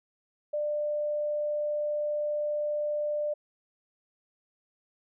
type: tone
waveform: sine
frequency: 595 Hz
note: D5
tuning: 22 cents sharp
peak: -27 dBFS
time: 0.53-3.34 s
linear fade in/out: 10 ms
effects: none